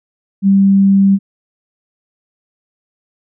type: tone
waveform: sine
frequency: 196 Hz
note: G3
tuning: in tune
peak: -6 dBFS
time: 0.42-1.19 s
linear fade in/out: 50 ms
effects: none